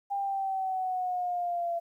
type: exponential sweep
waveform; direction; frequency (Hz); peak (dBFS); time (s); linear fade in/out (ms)
sine; down; 802 to 679; -28; 0.1-1.8; 20
effects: 11-bit